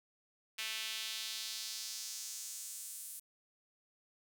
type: tone with high-pass filter sweep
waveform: sawtooth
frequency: 220 Hz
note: A3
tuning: in tune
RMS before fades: -43 dBFS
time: 0.58-3.2 s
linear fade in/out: 10 ms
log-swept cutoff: 2600 to 10000 Hz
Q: 1.8
effects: none